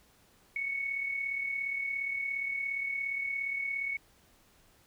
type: tone with amplitude modulation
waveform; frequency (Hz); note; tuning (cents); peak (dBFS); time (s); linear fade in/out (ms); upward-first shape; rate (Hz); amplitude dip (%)
sine; 2217; C#7; 0; -29; 0.56-3.97; 2; sine; 37.2; 50
effects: pink hiss -64 dBFS RMS until 4.86 s